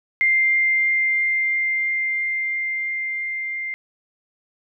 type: tone with level ramp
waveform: sine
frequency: 2099 Hz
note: C7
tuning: 5 cents sharp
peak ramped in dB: -14 to -25 dBFS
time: 0.21-3.74 s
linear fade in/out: 0 ms
effects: none